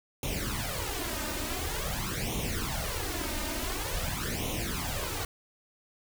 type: noise with flanger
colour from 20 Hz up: pink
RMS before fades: -33 dBFS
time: 0.23-5.25 s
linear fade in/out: 2 ms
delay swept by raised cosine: 0.31 to 3.31 ms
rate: 0.47 Hz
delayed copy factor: +0.75
effects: none